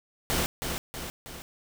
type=noise with echo; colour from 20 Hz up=pink; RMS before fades=-27 dBFS; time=0.3-0.46 s; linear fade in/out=0 ms; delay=320 ms; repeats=3; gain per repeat=-5 dB; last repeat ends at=1.42 s; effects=none